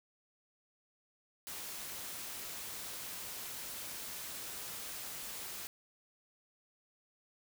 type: noise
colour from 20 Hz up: white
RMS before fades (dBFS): -44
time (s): 1.47-5.67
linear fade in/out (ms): 0
effects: none